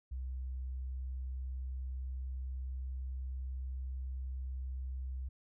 sine tone with pitch glide, 64.3 to 64.78 Hz, C2 to C2, -30 to -17 cents, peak -37 dBFS, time 0.11-5.29 s, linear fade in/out 10 ms, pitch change +13 cents, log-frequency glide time 0.28-3.47 s, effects none

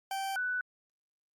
40% pulse / sine tone pair in turn, 778 / 1489.6 Hz, G5 / F#6, -13 / +11 cents, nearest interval major seventh, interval 1124 cents, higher second, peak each -32 / -30 dBFS, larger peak second, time 0.11-0.36 / 0.36-0.61 s, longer neither, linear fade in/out 2 ms, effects Opus 48 kbps

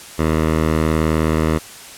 10% pulse tone with low-pass filter, 79 Hz, D#2, 27 cents sharp, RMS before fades -17 dBFS, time 0.18-1.59 s, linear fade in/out 20 ms, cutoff 2200 Hz, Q 0.8, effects white hiss -37 dBFS RMS until 1.97 s + low-pass 11000 Hz 12 dB/octave

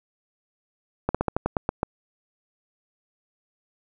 slowing click train, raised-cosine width 1 ms, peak -8 dBFS, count 9, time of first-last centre 1.09-1.831 s, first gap 56 ms, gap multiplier 1.14, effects none

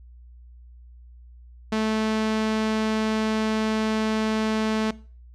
sawtooth tone with low-pass filter, 218.3 Hz, A3, 13 cents flat, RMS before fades -24 dBFS, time 1.72-4.91 s, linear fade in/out 5 ms, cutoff 5400 Hz, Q 0.77, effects noise-tail reverb RT60 0.4 s tail -20 dB re dry + added 60 Hz sine -44 dBFS peak until 5.34 s

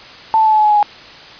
sine tone with pitch steps, 885 / 876.9 / 868.8 / 860.8 / 852.9 / 845 / 837.3 / 829.6 Hz, A5 / A5 / A5 / A5 / G#5 / G#5 / G#5 / G#5, +10 / -6 / -22 / -38 / +46 / +30 / +14 / -2 cents, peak -8 dBFS, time 0.34-0.828 s, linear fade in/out 0 ms, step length 61 ms, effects white hiss -36 dBFS RMS until 1.39 s + resampled to 11025 Hz

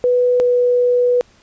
sine tone pair in turn, 493.9 / 491.1 Hz, B4 / B4, 0 / -10 cents, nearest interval unison, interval 10 cents, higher first, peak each -11 dBFS, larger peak neither, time 0.04-0.4 / 0.4-1.21 s, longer second, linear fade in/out 0 ms, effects pink hiss -52 dBFS RMS until 1.42 s + resampled to 16000 Hz

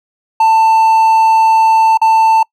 triangle tone with dropouts, 890 Hz, A5, 20 cents sharp, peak -4 dBFS, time 0.4-2.43 s, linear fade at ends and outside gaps 5 ms, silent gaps 1.974-2.015 s, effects noise-tail reverb RT60 0.1 s tail -26 dB re dry

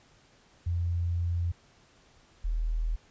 sine tone pair in turn, 86.2 / 40.23 Hz, F2 / E1, -22 / -41 cents, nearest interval octave + minor second, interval 1319 cents, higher first, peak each -26 dBFS, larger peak neither, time 0.66-1.52 / 2.44-2.96 s, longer first, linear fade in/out 10 ms, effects pink hiss -61 dBFS RMS until 3.1 s + resampled to 16000 Hz

